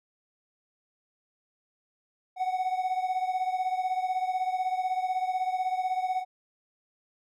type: beating tone pair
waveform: triangle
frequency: 740 / 756 Hz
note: F#5 / F#5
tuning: 0 / +37 cents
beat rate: 16 Hz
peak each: -26 / -30 dBFS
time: 2.36-6.25 s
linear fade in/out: 50 ms
effects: none